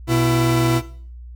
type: tone pair together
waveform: 40% pulse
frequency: 123.47 / 333.2 Hz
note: B2 / E4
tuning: 0 / +19 cents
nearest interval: octave + perfect fourth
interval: 1719 cents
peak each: -17 dBFS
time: 0.07-0.82 s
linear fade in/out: 50 ms
effects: noise-tail reverb RT60 0.5 s tail -17 dB re dry + added 60 Hz sine -34 dBFS peak until 1.35 s